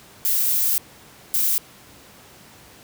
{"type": "noise bursts at uneven times", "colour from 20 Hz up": "violet", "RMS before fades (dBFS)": -20, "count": 2, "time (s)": [[0.25, 0.78], [1.34, 1.58]], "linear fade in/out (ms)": 0, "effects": ["pink hiss -47 dBFS RMS until 2.83 s", "high-pass 80 Hz 12 dB/octave"]}